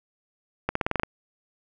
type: accelerating click train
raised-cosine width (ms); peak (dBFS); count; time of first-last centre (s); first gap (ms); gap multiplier
0.5; -9; 8; 0.69-1.034; 64; 0.91
effects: none